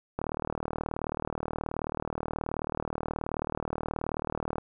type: click train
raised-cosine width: 1 ms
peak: -17 dBFS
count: 171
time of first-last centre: 0.19-4.583 s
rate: 38.7 Hz
effects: none